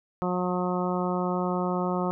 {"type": "harmonic tone", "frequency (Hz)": 180.4, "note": "F#3", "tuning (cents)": -44, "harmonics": [1, 2, 3, 4, 5, 6, 7], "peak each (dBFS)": [-28, -31, -33, -34, -35, -36, -36], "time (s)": [0.22, 2.11], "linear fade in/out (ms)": 0, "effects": []}